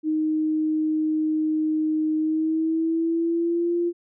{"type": "tone with pitch glide", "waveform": "sine", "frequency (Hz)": [311.1, 345.2], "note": ["D#4", "F4"], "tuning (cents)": [0, -20], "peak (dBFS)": -20, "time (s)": [0.03, 3.93], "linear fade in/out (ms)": 50, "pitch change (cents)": 180, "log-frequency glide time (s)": [2.17, 3.75], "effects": []}